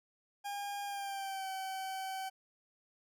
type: tone with pitch glide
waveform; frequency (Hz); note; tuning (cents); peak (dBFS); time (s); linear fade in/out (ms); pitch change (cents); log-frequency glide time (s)
40% pulse; 809 to 764.9; G#5 to G5; -46 to -43; -37; 0.44-2.3; 20; -97; 0.85-1.49
effects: none